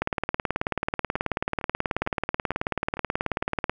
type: two click trains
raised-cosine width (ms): 0.5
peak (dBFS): -9 / -23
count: 69 / 6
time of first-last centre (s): 0.02-3.696 / 1.16-3.422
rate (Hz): 18.5 / 2.21
effects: none